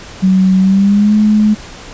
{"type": "tone with pitch glide", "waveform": "sine", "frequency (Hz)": [188.2, 212.5], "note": ["F#3", "G#3"], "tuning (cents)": [30, 40], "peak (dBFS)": -6, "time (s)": [0.22, 1.55], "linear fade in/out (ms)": 20, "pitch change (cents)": 210, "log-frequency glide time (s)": [0.6, 1.15], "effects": ["pink hiss -32 dBFS RMS until 1.93 s", "resampled to 16000 Hz"]}